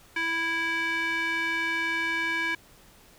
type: tone with band-pass filter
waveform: square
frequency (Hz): 329.6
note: E4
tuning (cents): 0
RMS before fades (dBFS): -28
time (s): 0.16-2.55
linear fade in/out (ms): 5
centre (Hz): 2000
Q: 5.4
effects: pink hiss -55 dBFS RMS until 3.18 s